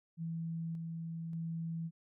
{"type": "tone with tremolo", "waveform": "sine", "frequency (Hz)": 164.81, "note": "E3", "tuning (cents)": 0, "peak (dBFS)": -36, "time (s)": [0.17, 1.91], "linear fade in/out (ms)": 50, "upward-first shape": "square", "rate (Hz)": 0.86, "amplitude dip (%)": 25, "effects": []}